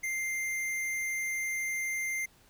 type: tone with hard clipping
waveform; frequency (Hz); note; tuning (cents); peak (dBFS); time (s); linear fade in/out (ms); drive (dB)
sine; 2096; C7; +2; -32; 0.03-2.26; 10; 16
effects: pink hiss -62 dBFS RMS until 2.49 s